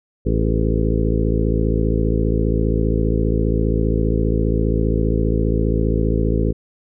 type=harmonic tone with a mistuned harmonic; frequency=55 Hz; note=A1; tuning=in tune; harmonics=1 / 2 / 3 / 4 / 5 / 6 / 7 / 8 / 9; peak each=-19 / -22 / -24 / -25 / -26 / -27 / -27 / -28 / -29 dBFS; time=0.25-6.53 s; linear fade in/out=20 ms; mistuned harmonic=7; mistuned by=+62 cents; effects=none